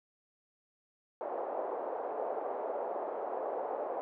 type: band-pass noise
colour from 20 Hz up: white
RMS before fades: -37 dBFS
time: 1.21-4.01 s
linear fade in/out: 0 ms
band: 430 to 750 Hz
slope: 24 dB/octave
effects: none